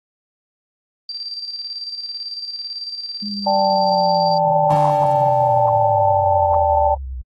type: tone with tremolo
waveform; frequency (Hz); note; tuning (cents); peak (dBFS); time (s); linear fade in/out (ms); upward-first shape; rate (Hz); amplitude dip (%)
sine; 4699; D8; 0; -24; 1.09-4.38; 2; square; 18; 50
type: linear sweep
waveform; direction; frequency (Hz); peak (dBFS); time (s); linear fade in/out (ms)
sine; down; 207.7 to 60.2; -25; 3.22-7.22; 10
type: chord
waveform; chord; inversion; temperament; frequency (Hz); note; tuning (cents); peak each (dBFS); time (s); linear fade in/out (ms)
sine; D suspended fourth; none; equal; 587.3 / 784 / 880; D5 / G5 / A5; 0 / 0 / 0; -18; 3.46-6.95; 10
type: tone with exponential decay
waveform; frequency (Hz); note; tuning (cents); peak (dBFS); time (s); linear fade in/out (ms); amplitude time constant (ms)
30% pulse; 149.4; D3; +30; -22; 4.7-6.64; 5; 420
effects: AAC 32 kbps